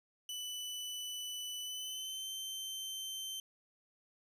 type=tone with pitch glide; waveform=sawtooth; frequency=2985 to 3103 Hz; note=F#7 to G7; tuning=+15 to -18 cents; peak=-37 dBFS; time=0.29-3.4 s; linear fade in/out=2 ms; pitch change=+67 cents; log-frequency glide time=1.62-2.3 s; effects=resampled to 32000 Hz + 13-bit